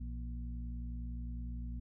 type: harmonic tone with a mistuned harmonic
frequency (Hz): 59.8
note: A#1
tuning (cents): +45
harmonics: 1 / 2 / 3 / 4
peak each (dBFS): -39 / -49 / -53 / -49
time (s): 0-1.8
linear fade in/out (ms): 10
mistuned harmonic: 3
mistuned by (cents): -86
effects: none